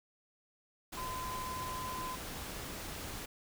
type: tone in noise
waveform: sine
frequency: 1021 Hz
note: C6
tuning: 43 cents flat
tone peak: -39 dBFS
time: 0.97-2.16 s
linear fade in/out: 10 ms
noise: pink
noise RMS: -43 dBFS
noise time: 0.92-3.26 s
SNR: +1 dB
effects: none